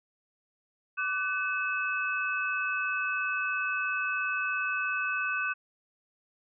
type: tone cluster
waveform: sine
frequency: 1169 / 1506 / 2586 Hz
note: D6 / F#6 / E7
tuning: -8 / +30 / -34 cents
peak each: -35 / -30 / -33 dBFS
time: 0.97-5.54 s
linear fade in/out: 20 ms
effects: none